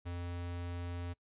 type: tone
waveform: square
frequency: 87.31 Hz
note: F2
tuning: in tune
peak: -39 dBFS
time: 0.05-1.14 s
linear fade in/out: 20 ms
effects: noise-tail reverb RT60 0.1 s tail -22 dB re dry + resampled to 8000 Hz